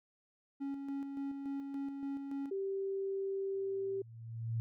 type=tone with tremolo; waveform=triangle; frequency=277.2 Hz; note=C#4; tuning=in tune; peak=-34 dBFS; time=0.6-2.51 s; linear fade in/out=20 ms; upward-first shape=square; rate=3.5 Hz; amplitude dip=40%
type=tone; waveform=sine; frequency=389.7 Hz; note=G4; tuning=10 cents flat; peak=-34 dBFS; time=2.51-4.02 s; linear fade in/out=5 ms
type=tone with exponential growth; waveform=sine; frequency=114.3 Hz; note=A#2; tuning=34 cents flat; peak=-31 dBFS; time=3.54-4.6 s; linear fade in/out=0 ms; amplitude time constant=230 ms
effects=none